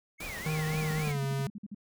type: tone with vibrato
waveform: triangle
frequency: 2128 Hz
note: C7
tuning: 29 cents sharp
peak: -38 dBFS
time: 0.18-1.16 s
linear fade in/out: 50 ms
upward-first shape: triangle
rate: 3.7 Hz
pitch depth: 280 cents each way
type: noise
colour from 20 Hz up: pink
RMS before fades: -41 dBFS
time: 0.2-1.12 s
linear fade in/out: 5 ms
type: tone with pitch glide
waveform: square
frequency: 155.56 to 137 Hz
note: D#3 to C#3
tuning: 0 to -20 cents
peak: -30 dBFS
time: 0.46-1.47 s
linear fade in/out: 2 ms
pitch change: -220 cents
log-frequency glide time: 1-1.21 s
type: tone bursts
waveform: sine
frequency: 205.1 Hz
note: G#3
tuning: 21 cents flat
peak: -37 dBFS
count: 13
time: 0.73-1.747 s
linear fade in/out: 5 ms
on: 33 ms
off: 49 ms
effects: none

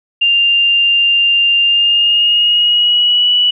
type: tone with pitch glide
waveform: sine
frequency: 2794 to 2948 Hz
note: F7 to F#7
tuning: 0 to -7 cents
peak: -8 dBFS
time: 0.21-3.51 s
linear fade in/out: 10 ms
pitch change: +93 cents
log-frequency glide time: 1.62-3.31 s
effects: none

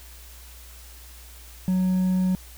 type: tone with hard clipping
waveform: triangle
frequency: 185 Hz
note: F#3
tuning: in tune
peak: -20 dBFS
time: 1.68-2.35 s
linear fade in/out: 0 ms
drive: 5 dB
effects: added 60 Hz sine -44 dBFS peak until 2.57 s + white hiss -48 dBFS RMS until 2.57 s

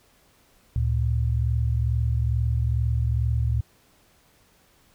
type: tone pair together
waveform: sine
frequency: 72 / 114.3 Hz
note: D2 / A#2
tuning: -34 / -34 cents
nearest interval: minor sixth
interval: 800 cents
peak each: -23 dBFS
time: 0.76-3.61 s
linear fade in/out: 0 ms
effects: pink hiss -60 dBFS RMS until 4.94 s

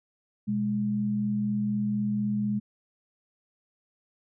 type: tone pair together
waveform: sine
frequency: 123.85 / 207.9 Hz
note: B2 / G#3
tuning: +5 / +2 cents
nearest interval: major sixth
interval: 897 cents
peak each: -34 / -25 dBFS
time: 0.47-2.6 s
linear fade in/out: 20 ms
effects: none

